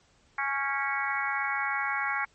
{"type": "harmonic tone with a mistuned harmonic", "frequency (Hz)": 277.2, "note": "C#4", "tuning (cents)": 0, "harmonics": [3, 4, 5, 6, 7, 8], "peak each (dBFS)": [-34, -34, -34, -34, -34, -34], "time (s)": [0.38, 2.25], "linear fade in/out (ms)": 5, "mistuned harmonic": 6, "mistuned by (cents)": -27, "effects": ["pink hiss -64 dBFS RMS until 2.34 s", "MP3 32 kbps"]}